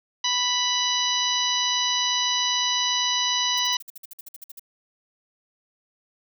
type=harmonic tone; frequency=987.8 Hz; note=B5; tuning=in tune; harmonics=1 / 2 / 3 / 4 / 5 / 6; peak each=-29 / -32 / -26 / -26 / -31 / -29 dBFS; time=0.24-3.77 s; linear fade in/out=5 ms
type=noise bursts; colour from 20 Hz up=violet; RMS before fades=-39 dBFS; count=14; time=3.57-4.595 s; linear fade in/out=5 ms; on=24 ms; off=53 ms
effects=none